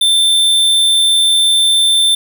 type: tone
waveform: square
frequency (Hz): 3557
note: A7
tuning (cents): +18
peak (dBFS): -9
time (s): 0.01-2.15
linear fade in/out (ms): 5
effects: none